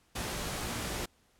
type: noise with comb filter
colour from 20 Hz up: pink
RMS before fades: -36 dBFS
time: 0.15-1.06 s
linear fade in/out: 10 ms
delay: 17 ms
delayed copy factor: +0.55
effects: pink hiss -68 dBFS RMS until 1.39 s + low-pass 12000 Hz 12 dB/octave